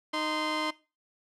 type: tone pair together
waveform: 15% pulse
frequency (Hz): 309.4 / 1037.9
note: D#4 / C6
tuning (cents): -10 / -14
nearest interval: octave + major sixth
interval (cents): 2096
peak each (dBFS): -25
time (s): 0.13-0.71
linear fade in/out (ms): 10
effects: noise-tail reverb RT60 0.3 s tail -20 dB re dry + low-pass 6000 Hz 12 dB/octave